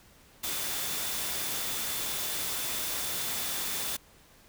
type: tone in noise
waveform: sine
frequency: 3520 Hz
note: A7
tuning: in tune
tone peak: -43 dBFS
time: 0.43-3.97 s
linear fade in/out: 10 ms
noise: white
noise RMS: -33 dBFS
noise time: 0.43-3.97 s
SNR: -13 dB
effects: pink hiss -58 dBFS RMS until 4.48 s